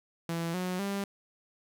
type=tone with pitch steps; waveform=sawtooth; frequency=167.2 / 182.33 / 198.84 Hz; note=E3 / F#3 / G3; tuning=+25 / -25 / +25 cents; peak=-27 dBFS; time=0.29-1.04 s; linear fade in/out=2 ms; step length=250 ms; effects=11-bit